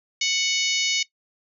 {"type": "harmonic tone", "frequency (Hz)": 740, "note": "F#5", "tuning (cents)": 0, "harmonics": [3, 4, 5, 6, 7, 8, 9], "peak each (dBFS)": [-26, -27, -28, -29, -29, -30, -31], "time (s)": [0.21, 1.03], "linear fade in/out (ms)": 5, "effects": ["noise-tail reverb RT60 0.1 s tail -19 dB re dry"]}